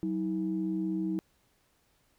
sine tone pair together, 187.8 / 320.4 Hz, F#3 / E4, +26 / -49 cents, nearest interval major sixth, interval 925 cents, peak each -32 / -30 dBFS, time 0.03-1.19 s, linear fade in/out 0 ms, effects tanh soft clip ceiling -21 dBFS + pink hiss -70 dBFS RMS until 2.18 s

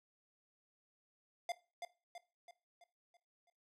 square tone with echo, 698.5 Hz, F5, in tune, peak -37 dBFS, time 1.49-1.52 s, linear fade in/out 2 ms, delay 330 ms, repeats 6, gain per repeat -6 dB, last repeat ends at 3.5 s, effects noise-tail reverb RT60 0.3 s tail -17 dB re dry + low-pass 9000 Hz 12 dB/octave

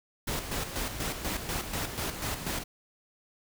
pink noise with tremolo, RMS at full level -32 dBFS, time 0.27-2.64 s, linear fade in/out 10 ms, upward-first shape square, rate 4.1 Hz, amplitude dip 55%, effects none

